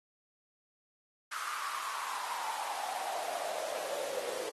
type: noise with high-pass filter sweep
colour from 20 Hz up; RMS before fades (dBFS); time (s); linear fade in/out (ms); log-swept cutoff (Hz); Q
pink; -38; 1.31-4.5; 10; 1300 to 470; 7.7
effects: AAC 32 kbps